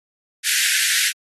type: high-pass noise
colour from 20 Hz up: pink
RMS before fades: -19 dBFS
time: 0.43-1.13 s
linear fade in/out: 50 ms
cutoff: 1500 Hz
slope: 96 dB/octave
effects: AAC 32 kbps